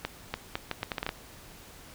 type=accelerating click train; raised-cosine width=0.3 ms; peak=-14 dBFS; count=10; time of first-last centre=0.05-1.091 s; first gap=290 ms; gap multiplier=0.74; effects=pink hiss -50 dBFS RMS until 1.94 s